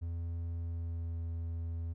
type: tone with pitch glide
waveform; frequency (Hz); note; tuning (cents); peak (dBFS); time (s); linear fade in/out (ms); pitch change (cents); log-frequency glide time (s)
triangle; 84.4 to 83.38; E2 to E2; +41 to +20; -33; 0.01-1.94; 20; -21; 0.53-1.21
effects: none